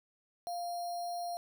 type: tone with sample-and-hold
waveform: sine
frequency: 698.5 Hz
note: F5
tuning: in tune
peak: -35 dBFS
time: 0.47-1.37 s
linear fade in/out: 0 ms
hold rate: 4900 Hz
effects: none